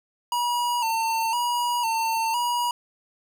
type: tone with vibrato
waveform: square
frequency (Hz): 932.3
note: A#5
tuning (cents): 0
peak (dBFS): -23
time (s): 0.32-2.71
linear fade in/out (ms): 2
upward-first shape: square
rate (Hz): 0.99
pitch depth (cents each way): 58
effects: none